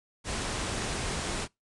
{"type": "low-pass noise", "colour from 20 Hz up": "pink", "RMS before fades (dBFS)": -33, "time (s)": [0.24, 1.48], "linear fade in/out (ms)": 50, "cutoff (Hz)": 10000, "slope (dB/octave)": 96, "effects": ["noise-tail reverb RT60 0.2 s tail -25 dB re dry"]}